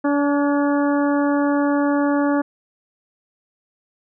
harmonic tone with a mistuned harmonic, 287 Hz, D4, 40 cents flat, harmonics 1 / 2 / 3 / 4 / 5 / 6, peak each -17 / -23 / -27 / -29 / -31 / -33 dBFS, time 0.04-2.42 s, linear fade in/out 10 ms, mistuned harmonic 6, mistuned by -23 cents, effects none

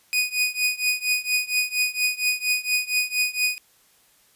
sawtooth tone with tremolo, 2482 Hz, D#7, 5 cents flat, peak -14 dBFS, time 0.13-3.58 s, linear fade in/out 0 ms, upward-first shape triangle, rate 4.3 Hz, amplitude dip 95%, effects white hiss -59 dBFS RMS until 4.35 s + resampled to 32000 Hz

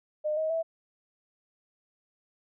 sine tone with pitch steps, 608 / 630.9 / 654.7 Hz, D#5 / D#5 / E5, -40 / +24 / -12 cents, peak -26 dBFS, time 0.24-0.63 s, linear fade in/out 20 ms, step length 130 ms, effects none

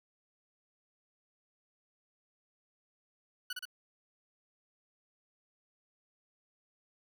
20% pulse tone with echo, 1480 Hz, F#6, in tune, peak -31 dBFS, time 3.5-3.53 s, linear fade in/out 5 ms, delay 62 ms, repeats 2, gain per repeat -2 dB, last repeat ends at 3.654 s, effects none

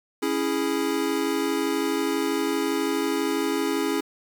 square chord, C# minor, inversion none, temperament equal, 277.2 / 329.6 / 415.3 Hz, C#4 / E4 / G#4, 0 / 0 / 0 cents, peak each -28 dBFS, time 0.22-4.01 s, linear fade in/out 10 ms, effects 8-bit

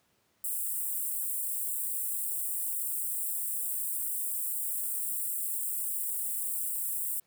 white high-pass noise, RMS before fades -33 dBFS, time 0.44-7.2 s, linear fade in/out 5 ms, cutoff 7800 Hz, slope 96 dB/octave, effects pink hiss -71 dBFS RMS until 7.26 s + high-pass 100 Hz 12 dB/octave

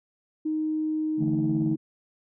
sine tone with pitch glide, 310.9 to 316.9 Hz, D#4 to D#4, -1 to +32 cents, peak -24 dBFS, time 0.45-1.76 s, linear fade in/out 10 ms, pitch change +33 cents, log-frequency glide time 1.23-1.61 s
sine chord, D suspended second, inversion none, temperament equal, 146.83 / 164.81 / 220 Hz, D3 / E3 / A3, 0 / 0 / 0 cents, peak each -27 / -30 / -28 dBFS, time 1.17-1.77 s, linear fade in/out 50 ms
effects tanh soft clip ceiling -15 dBFS

